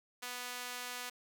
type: tone with high-pass filter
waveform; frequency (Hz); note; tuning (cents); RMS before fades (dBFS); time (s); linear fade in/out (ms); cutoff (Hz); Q
sawtooth; 246.9; B3; 0; -43; 0.22-1.1; 10; 1200; 0.53
effects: none